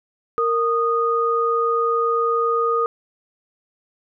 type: tone pair together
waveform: sine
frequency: 462.6 / 1235 Hz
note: A#4 / D#6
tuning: -13 / -13 cents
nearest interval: octave + perfect fourth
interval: 1700 cents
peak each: -20 / -19 dBFS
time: 0.38-2.86 s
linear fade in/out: 0 ms
effects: none